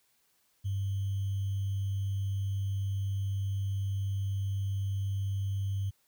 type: tone with sample-and-hold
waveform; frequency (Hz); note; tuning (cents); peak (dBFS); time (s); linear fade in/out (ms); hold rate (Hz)
sine; 98; G2; 0; -29; 0.64-5.91; 20; 3150
effects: white hiss -71 dBFS RMS until 6.07 s